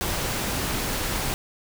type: noise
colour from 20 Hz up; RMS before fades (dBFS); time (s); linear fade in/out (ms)
pink; -27; 0.01-1.34; 0
effects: none